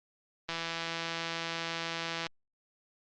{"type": "click train", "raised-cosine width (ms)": 0.2, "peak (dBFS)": -17, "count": 296, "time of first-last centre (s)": [0.49, 2.267], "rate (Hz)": 166, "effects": ["low-pass 5000 Hz 12 dB/octave", "Opus 32 kbps"]}